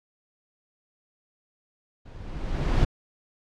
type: noise with level ramp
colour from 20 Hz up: brown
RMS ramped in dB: -44 to -18 dBFS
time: 2.05-2.85 s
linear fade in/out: 10 ms
effects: low-pass 5000 Hz 12 dB/octave